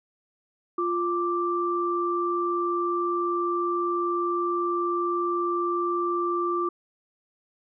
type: tone pair together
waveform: sine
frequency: 349.2 / 1174.7 Hz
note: F4 / D6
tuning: 0 / 0 cents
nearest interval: octave + major sixth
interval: 2100 cents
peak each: -26 dBFS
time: 0.78-6.69 s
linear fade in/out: 5 ms
effects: none